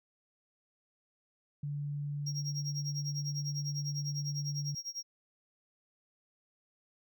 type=tone; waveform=sine; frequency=144.8 Hz; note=D3; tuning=24 cents flat; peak=-34 dBFS; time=1.63-4.75 s; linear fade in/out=5 ms
type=tone with tremolo; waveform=triangle; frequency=5600 Hz; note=F8; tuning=4 cents sharp; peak=-34 dBFS; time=2.26-5.03 s; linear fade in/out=10 ms; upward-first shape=sine; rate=10 Hz; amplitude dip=95%
effects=none